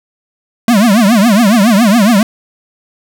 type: tone with vibrato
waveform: square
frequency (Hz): 216.7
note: A3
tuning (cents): -26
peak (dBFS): -6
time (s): 0.68-2.23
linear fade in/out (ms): 2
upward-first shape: triangle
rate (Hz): 7.2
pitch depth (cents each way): 260
effects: none